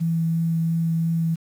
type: tone with vibrato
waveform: sine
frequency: 164.81 Hz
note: E3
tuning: in tune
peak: -19 dBFS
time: 0-1.36 s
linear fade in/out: 20 ms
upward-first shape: triangle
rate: 2.9 Hz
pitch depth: 11 cents each way
effects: 8-bit